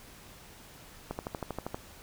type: click train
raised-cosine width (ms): 1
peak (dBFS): -20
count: 9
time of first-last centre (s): 1.11-1.745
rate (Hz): 12.6
effects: pink hiss -52 dBFS RMS until 2.02 s